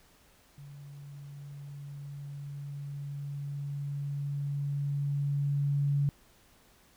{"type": "tone with level ramp", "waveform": "sine", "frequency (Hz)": 142.1, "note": "C#3", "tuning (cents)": 43, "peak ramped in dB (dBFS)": [-45, -24], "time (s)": [0.58, 6.09], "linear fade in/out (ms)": 0, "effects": ["pink hiss -62 dBFS RMS until 6.96 s"]}